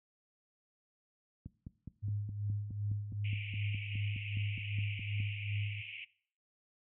click train, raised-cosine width 5 ms, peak -31 dBFS, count 19, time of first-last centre 1.46-5.202 s, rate 4.81 Hz
sine tone with tremolo, 103.1 Hz, G#2, 12 cents flat, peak -32 dBFS, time 2.02-5.82 s, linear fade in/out 20 ms, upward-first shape sine, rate 2.6 Hz, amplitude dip 65%
pink band-pass noise, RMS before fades -46 dBFS, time 3.24-6.05 s, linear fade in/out 10 ms, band 2200 to 2900 Hz, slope 96 dB/octave
effects noise-tail reverb RT60 0.5 s tail -20 dB re dry + high-pass 60 Hz 12 dB/octave

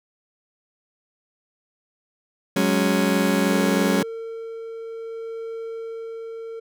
30% pulse chord, F# suspended second, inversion none, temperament just, 185 / 208.1 / 277.5 Hz, F#3 / G#3 / C#4, 0 / +4 / +2 cents, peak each -20 dBFS, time 2.56-4.03 s, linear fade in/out 5 ms
triangle tone with tremolo, 454.1 Hz, A#4, 45 cents flat, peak -27 dBFS, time 3.5-6.6 s, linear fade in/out 10 ms, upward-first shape sine, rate 0.61 Hz, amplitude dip 25%
effects none

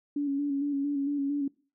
sine tone with vibrato, 283 Hz, C#4, 36 cents sharp, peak -26 dBFS, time 0.16-1.48 s, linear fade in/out 5 ms, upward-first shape square, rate 4.4 Hz, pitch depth 32 cents each way, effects noise-tail reverb RT60 0.4 s tail -23 dB re dry

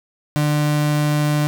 35% pulse tone, 148.9 Hz, D3, 24 cents sharp, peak -14 dBFS, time 0.36-1.47 s, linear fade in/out 0 ms, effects none

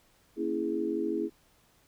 sine chord, A# half-diminished seventh, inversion none, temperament equal, 233.1 / 277.2 / 329.6 / 415.3 Hz, A#3 / C#4 / E4 / G#4, 0 / 0 / 0 / 0 cents, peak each -37 / -36 / -31 / -33 dBFS, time 0.36-1.3 s, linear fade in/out 50 ms, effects pink hiss -65 dBFS RMS until 1.87 s

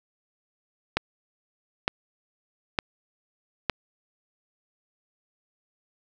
click train, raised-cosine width 0.3 ms, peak -6 dBFS, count 4, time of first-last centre 0.97-3.697 s, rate 1.1 Hz, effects none

